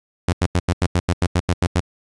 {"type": "tone bursts", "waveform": "sawtooth", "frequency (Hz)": 88.2, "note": "F2", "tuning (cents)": 18, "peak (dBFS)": -11, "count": 12, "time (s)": [0.28, 1.804], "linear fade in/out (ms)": 5, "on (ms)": 50, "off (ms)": 84, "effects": ["resampled to 22050 Hz", "8-bit"]}